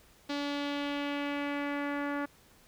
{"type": "tone with low-pass filter sweep", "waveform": "sawtooth", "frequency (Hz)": 286.6, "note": "D4", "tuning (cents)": -42, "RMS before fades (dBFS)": -34, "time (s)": [0.29, 2.26], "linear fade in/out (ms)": 10, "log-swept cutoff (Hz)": [4300, 1600], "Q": 2.1, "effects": ["pink hiss -61 dBFS RMS until 2.67 s"]}